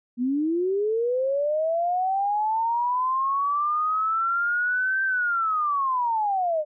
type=linear two-way sweep; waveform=sine; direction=up then down; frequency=235.6 to 1568 to 592 Hz; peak=-21 dBFS; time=0.17-6.65 s; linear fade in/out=50 ms; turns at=5.04 s; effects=none